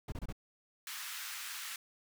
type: noise bursts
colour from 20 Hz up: brown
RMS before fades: -39 dBFS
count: 4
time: 0.08-0.326 s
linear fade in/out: 5 ms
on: 42 ms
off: 26 ms
type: high-pass noise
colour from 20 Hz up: pink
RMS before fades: -43 dBFS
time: 0.87-1.76 s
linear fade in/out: 2 ms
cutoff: 1300 Hz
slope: 24 dB/octave
effects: none